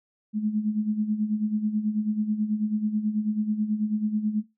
sine tone with tremolo, 213.1 Hz, G#3, 45 cents sharp, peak -20 dBFS, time 0.33-4.44 s, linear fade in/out 50 ms, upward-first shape sine, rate 9.2 Hz, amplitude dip 65%, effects noise-tail reverb RT60 0.2 s tail -19 dB re dry

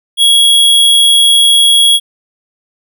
square tone, 3322 Hz, G#7, in tune, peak -5 dBFS, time 0.17-2 s, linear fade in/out 50 ms, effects none

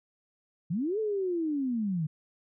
sine linear two-way sweep, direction up then down, 146.83 to 444.3 to 146.83 Hz, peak -27 dBFS, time 0.7-2.07 s, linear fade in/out 10 ms, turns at 0.99 s, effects none

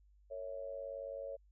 sine tone with amplitude modulation, 555 Hz, C#5, 2 cents sharp, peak -37 dBFS, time 0.3-1.37 s, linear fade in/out 20 ms, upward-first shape sine, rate 99 Hz, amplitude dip 85%, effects added 50 Hz sine -63 dBFS peak until 1.51 s

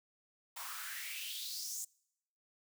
white noise with high-pass filter sweep, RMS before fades -43 dBFS, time 0.56-1.85 s, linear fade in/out 10 ms, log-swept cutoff 930 to 7500 Hz, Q 4.3, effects noise-tail reverb RT60 0.8 s tail -26 dB re dry

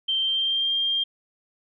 sine tone with pitch glide, 3136 to 3198 Hz, G7 to G7, 0 to +34 cents, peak -21 dBFS, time 0.08-1.04 s, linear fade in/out 10 ms, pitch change +34 cents, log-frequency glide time 0.2-0.73 s, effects none

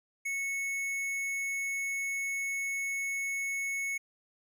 sine tone with tanh clipping, 2204 Hz, C#7, 11 cents flat, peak -33 dBFS, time 0.25-3.98 s, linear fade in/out 10 ms, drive 14 dB, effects none

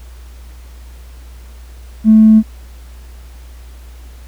triangle tone with tanh clipping, 218.3 Hz, A3, 13 cents flat, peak -3 dBFS, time 2.04-2.43 s, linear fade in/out 50 ms, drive 4 dB, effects added 60 Hz sine -32 dBFS peak until 4.27 s + pink hiss -46 dBFS RMS until 4.27 s

